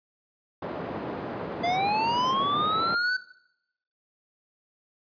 white band-pass noise, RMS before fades -34 dBFS, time 0.62-2.95 s, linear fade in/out 5 ms, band 130 to 640 Hz, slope 12 dB/octave
square linear sweep, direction up, 680 to 1519 Hz, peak -24 dBFS, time 1.63-3.17 s, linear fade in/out 10 ms
effects noise-tail reverb RT60 0.8 s tail -18 dB re dry + resampled to 11025 Hz

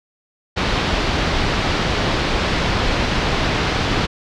pink low-pass noise, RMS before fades -19 dBFS, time 0.56-4.07 s, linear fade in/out 20 ms, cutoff 4700 Hz, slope 24 dB/octave, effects none

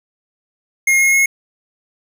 square tone with pitch steps, 2142 / 2156 / 2169 Hz, C7 / C#7 / C#7, +40 / -49 / -38 cents, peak -11 dBFS, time 0.87-1.26 s, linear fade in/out 5 ms, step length 130 ms, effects none

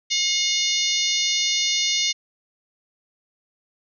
harmonic tone with a mistuned harmonic, 719 Hz, F#5, 50 cents flat, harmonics 3 / 4 / 5 / 6 / 7 / 8 / 9, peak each -28 / -28 / -25 / -27 / -28 / -28 / -28 dBFS, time 0.1-2.13 s, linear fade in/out 20 ms, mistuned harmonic 9, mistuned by -15 cents, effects none

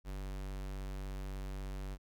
square tone, 48.2 Hz, G1, 28 cents flat, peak -40 dBFS, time 0.04-1.98 s, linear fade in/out 50 ms, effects none

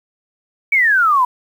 sine exponential sweep, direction down, 2300 to 967 Hz, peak -10 dBFS, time 0.72-1.25 s, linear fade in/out 5 ms, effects 7-bit

